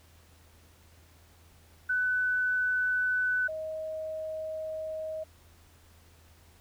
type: tone pair in turn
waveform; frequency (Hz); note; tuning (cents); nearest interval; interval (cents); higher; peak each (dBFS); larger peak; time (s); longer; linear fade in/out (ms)
sine; 1499 / 630.3; F#6 / D#5; +22 / +22; octave + minor third; 1500; first; -25 / -33; first; 1.89-3.48 / 3.48-5.24; second; 10
effects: added 82 Hz sine -58 dBFS peak until 6.6 s + pink hiss -61 dBFS RMS until 6.6 s